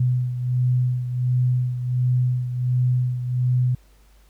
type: beating tone pair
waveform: sine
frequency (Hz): 125 / 126.4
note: B2 / B2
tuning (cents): +21 / +41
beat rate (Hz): 1.4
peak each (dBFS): -19 / -26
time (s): 0-3.75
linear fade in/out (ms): 5
effects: added 50 Hz sine -51 dBFS peak until 4.29 s + pink hiss -60 dBFS RMS until 4.29 s